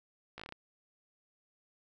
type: slowing click train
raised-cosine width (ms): 0.3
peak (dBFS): -28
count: 7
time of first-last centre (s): 0.38-0.524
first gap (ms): 16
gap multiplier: 1.16
effects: none